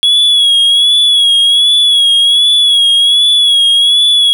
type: tone with vibrato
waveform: triangle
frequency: 3352 Hz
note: G#7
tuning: 15 cents sharp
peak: -4 dBFS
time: 0.03-4.33 s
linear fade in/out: 0 ms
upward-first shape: sine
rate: 1.3 Hz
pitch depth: 48 cents each way
effects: none

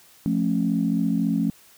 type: chord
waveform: sine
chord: F augmented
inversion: none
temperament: just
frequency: 174.61 / 218.3 / 272.8 Hz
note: F3 / A3 / C#4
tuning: 0 / -13 / -28 cents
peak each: -24 / -23 / -24 dBFS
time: 0.26-1.5 s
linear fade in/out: 0 ms
effects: tanh soft clip ceiling -10 dBFS + white hiss -53 dBFS RMS until 1.77 s

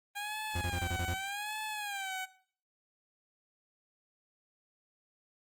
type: tone with vibrato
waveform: 15% pulse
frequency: 806 Hz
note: G5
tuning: 48 cents sharp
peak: -30 dBFS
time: 0.15-2.26 s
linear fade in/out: 20 ms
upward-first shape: sine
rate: 0.85 Hz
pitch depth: 120 cents each way
type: tone bursts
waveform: 40% pulse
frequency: 87.31 Hz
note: F2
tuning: in tune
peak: -32 dBFS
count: 7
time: 0.55-1.14 s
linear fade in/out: 5 ms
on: 62 ms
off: 26 ms
effects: noise-tail reverb RT60 0.5 s tail -17 dB re dry + Opus 32 kbps

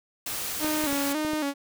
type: noise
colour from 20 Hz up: white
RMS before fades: -32 dBFS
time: 0.26-1.13 s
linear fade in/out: 5 ms
type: tone with vibrato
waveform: sawtooth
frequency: 293.7 Hz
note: D4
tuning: in tune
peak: -22 dBFS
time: 0.59-1.54 s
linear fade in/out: 50 ms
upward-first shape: square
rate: 1.8 Hz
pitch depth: 77 cents each way
type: clicks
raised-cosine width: 2 ms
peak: -24 dBFS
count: 5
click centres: 0.646 / 0.839 / 0.929 / 1.249 / 1.334 s
effects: none

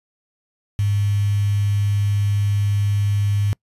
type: tone with quantisation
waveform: sine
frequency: 101.9 Hz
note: G#2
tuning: 32 cents flat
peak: -16 dBFS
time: 0.79-3.53 s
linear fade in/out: 0 ms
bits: 6
effects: noise-tail reverb RT60 0.1 s tail -26 dB re dry + resampled to 32000 Hz

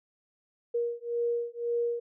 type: beating tone pair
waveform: sine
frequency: 471.9 / 473.8 Hz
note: A#4 / A#4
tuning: +21 / +28 cents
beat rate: 1.9 Hz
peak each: -31 dBFS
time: 0.74-2 s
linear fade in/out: 10 ms
effects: none

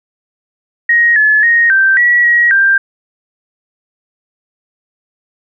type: tone with pitch steps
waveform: sine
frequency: 1880 / 1718 / 1867 / 1563 / 1931 / 1903 / 1584 Hz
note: A#6 / A6 / A#6 / G6 / B6 / A#6 / G6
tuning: +14 / -42 / +2 / -6 / -39 / +35 / +18 cents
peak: -6 dBFS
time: 0.89-2.78 s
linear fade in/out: 5 ms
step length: 270 ms
effects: none

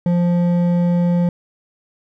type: tone with hard clipping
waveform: sine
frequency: 174.61 Hz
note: F3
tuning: in tune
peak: -15 dBFS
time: 0.06-1.29 s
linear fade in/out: 2 ms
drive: 8 dB
effects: none

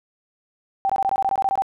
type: tone bursts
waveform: sine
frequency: 780 Hz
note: G5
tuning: 9 cents flat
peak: -17 dBFS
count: 12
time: 0.85-1.621 s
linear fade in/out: 0 ms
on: 45 ms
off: 21 ms
effects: none

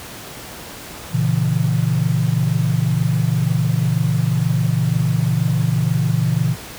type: chord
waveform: sine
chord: A# diminished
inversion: none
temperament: equal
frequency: 116.54 / 138.59 / 164.81 Hz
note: A#2 / C#3 / E3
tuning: 0 / 0 / 0 cents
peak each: -19 dBFS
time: 1.11-6.56 s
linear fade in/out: 50 ms
effects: pink hiss -34 dBFS RMS until 6.78 s + high-pass 60 Hz 12 dB/octave

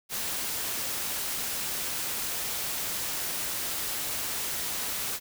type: noise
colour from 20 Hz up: white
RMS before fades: -32 dBFS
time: 0.09-5.2 s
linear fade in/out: 50 ms
effects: none

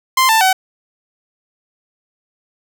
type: tone with pitch steps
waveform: sawtooth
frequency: 1044 / 888.1 / 755.5 Hz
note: C6 / A5 / F#5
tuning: -4 / +16 / +36 cents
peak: -6 dBFS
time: 0.17-0.53 s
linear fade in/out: 5 ms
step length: 120 ms
effects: none

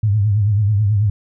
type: tone with vibrato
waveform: sine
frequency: 103.83 Hz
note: G#2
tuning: in tune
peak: -12 dBFS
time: 0.03-1.1 s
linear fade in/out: 5 ms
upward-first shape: triangle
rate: 9.2 Hz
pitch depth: 120 cents each way
effects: none

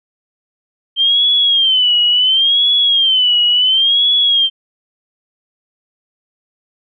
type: tone with vibrato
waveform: sine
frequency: 3136 Hz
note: G7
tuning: in tune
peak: -9 dBFS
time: 0.96-4.5 s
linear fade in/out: 50 ms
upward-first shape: sine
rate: 0.71 Hz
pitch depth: 130 cents each way
effects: none

